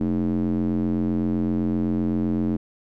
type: tone with band-pass filter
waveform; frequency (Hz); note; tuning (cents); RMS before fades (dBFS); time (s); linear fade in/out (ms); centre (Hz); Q
square; 43.9; F1; +10; -23; 0-2.57; 10; 260; 4.6
effects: none